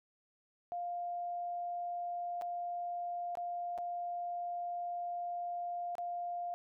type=tone with dropouts; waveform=sine; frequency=701 Hz; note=F5; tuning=6 cents sharp; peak=-36 dBFS; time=0.72-6.54 s; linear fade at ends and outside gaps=0 ms; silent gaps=2.413-2.42 / 3.353-3.372 / 3.778-3.785 / 5.953-5.982 s; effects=none